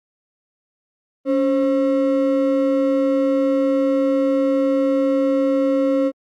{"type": "ring-modulated tone", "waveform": "triangle", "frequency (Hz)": 405.4, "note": "G#4", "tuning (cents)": -42, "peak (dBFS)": -10, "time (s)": [1.25, 6.12], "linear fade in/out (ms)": 50, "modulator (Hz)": 126, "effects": ["Opus 32 kbps"]}